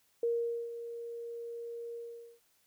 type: tone with ADSR envelope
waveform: sine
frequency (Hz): 468.2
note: A#4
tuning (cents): +8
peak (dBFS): -27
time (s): 0.23-2.4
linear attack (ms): 3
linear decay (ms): 460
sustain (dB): -12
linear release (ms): 450
effects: white hiss -71 dBFS RMS until 2.66 s